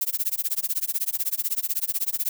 violet noise with tremolo, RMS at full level -23 dBFS, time 0.01-2.29 s, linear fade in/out 2 ms, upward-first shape sine, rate 16 Hz, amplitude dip 100%, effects none

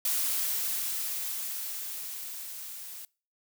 blue noise with level ramp, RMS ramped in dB -28 to -43 dBFS, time 0.05-3.05 s, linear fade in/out 2 ms, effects noise-tail reverb RT60 0.4 s tail -25 dB re dry

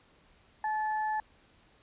sine tone pair together, 860 / 1742 Hz, A5 / A6, -40 / -18 cents, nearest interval octave, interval 1222 cents, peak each -29 / -38 dBFS, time 0.64-1.2 s, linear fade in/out 2 ms, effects pink hiss -63 dBFS RMS until 1.82 s + resampled to 8000 Hz

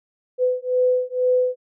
sine beating tone pair, 502 / 504.1 Hz, B4 / B4, +28 / +35 cents, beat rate 2.1 Hz, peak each -20 dBFS, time 0.38-1.56 s, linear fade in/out 50 ms, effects none

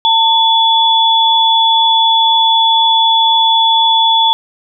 sine tone pair together, 901 / 3423 Hz, A5 / A7, +41 / -48 cents, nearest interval octave + major seventh, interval 2311 cents, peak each -10 dBFS, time 0.05-4.33 s, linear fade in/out 0 ms, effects none

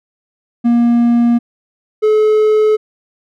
triangle tone pair in turn, 236.9 / 429.5 Hz, A#3 / A4, +28 / -42 cents, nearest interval minor seventh, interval 1030 cents, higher second, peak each -6 dBFS, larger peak neither, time 0.64-1.39 / 2.02-2.77 s, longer neither, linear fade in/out 20 ms, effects none

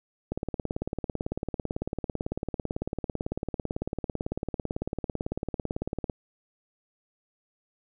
click train, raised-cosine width 2 ms, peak -16 dBFS, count 105, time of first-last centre 0.32-6.098 s, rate 18 Hz, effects none

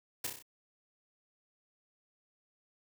white noise with echo, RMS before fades -35 dBFS, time 0.24-0.27 s, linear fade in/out 5 ms, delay 31 ms, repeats 5, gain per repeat -4 dB, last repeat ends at 0.425 s, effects none

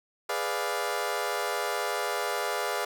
20% pulse chord, G# diminished seventh, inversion none, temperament equal, 415.3 / 493.9 / 587.3 / 698.5 Hz, G#4 / B4 / D5 / F5, 0 / 0 / 0 / 0 cents, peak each -29 dBFS, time 0.29-2.85 s, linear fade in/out 5 ms, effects none

